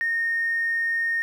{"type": "tone with tanh clipping", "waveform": "triangle", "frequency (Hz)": 1842, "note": "A#6", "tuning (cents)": -21, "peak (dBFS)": -21, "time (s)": [0.01, 1.22], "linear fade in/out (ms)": 0, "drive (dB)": 1, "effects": []}